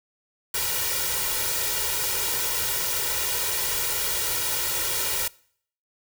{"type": "noise with comb filter", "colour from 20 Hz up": "white", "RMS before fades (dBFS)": -26, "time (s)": [0.54, 5.28], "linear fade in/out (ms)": 5, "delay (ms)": 2.1, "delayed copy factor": 0.95, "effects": ["noise-tail reverb RT60 0.6 s tail -23 dB re dry"]}